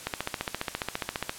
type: click train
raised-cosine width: 0.3 ms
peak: -12 dBFS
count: 19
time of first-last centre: 0.07-1.294 s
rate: 14.7 Hz
effects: white hiss -43 dBFS RMS until 1.38 s + low-pass 11000 Hz 12 dB/octave